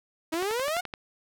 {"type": "exponential sweep", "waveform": "sawtooth", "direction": "up", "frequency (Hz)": [311.1, 742], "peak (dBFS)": -23, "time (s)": [0.32, 0.81], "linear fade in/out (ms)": 10}
{"type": "click train", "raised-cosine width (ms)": 0.3, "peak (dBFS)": -19, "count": 8, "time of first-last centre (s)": [0.34, 0.938], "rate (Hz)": 11.7}
{"effects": []}